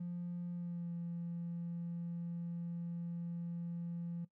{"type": "tone with pitch glide", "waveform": "triangle", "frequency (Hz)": [174.61, 171.02], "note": ["F3", "F3"], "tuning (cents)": [0, -36], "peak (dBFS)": -35, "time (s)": [0, 4.25], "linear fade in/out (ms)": 10, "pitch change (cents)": -36, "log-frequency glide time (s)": [0.53, 0.93], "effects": ["noise-tail reverb RT60 0.1 s tail -19 dB re dry", "tanh soft clip ceiling -36 dBFS"]}